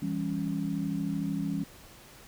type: chord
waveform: sine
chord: C# diminished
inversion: first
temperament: just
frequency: 166.31 / 199.57 / 277.2 Hz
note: E3 / G3 / C#4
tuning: +16 / +31 / 0 cents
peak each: -33 dBFS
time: 0.02-1.64 s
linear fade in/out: 5 ms
effects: pink hiss -52 dBFS RMS until 2.27 s